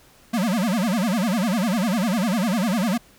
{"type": "tone with vibrato", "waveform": "square", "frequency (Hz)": 207.7, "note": "G#3", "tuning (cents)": 0, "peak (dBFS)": -20, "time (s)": [0.33, 2.98], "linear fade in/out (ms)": 10, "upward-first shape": "sine", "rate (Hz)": 10, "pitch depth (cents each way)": 280, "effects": ["pink hiss -53 dBFS RMS until 3.18 s"]}